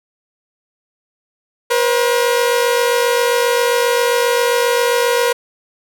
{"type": "tone pair together", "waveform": "sawtooth", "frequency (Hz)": [480, 527.5], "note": ["B4", "C5"], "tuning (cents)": [-49, 14], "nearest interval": "major second", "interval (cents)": 163, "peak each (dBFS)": [-10, -15], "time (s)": [1.7, 5.33], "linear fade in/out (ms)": 10, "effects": []}